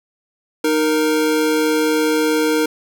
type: tone pair together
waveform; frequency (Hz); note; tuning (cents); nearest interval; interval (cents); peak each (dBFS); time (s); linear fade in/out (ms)
square; 309.5 / 466.2; D#4 / A#4; -9 / 0; perfect fifth; 709; -18; 0.64-2.66; 5
effects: none